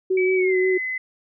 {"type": "tone with vibrato", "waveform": "sine", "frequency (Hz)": 372.6, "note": "F#4", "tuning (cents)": 12, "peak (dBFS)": -17, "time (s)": [0.1, 0.78], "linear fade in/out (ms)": 10, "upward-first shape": "sine", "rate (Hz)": 5.6, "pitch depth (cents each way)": 18}
{"type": "tone with pitch glide", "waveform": "sine", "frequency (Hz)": [2292, 2030], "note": ["D7", "B6"], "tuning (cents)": [-43, 47], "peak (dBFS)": -24, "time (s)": [0.17, 0.98], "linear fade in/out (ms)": 5, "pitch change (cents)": -210, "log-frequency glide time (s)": [0.36, 0.56]}
{"effects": []}